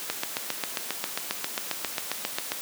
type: click train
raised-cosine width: 0.2 ms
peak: -9 dBFS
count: 19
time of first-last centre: 0.1-2.519 s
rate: 7.44 Hz
effects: white hiss -36 dBFS RMS until 2.61 s + high-pass 200 Hz 12 dB/octave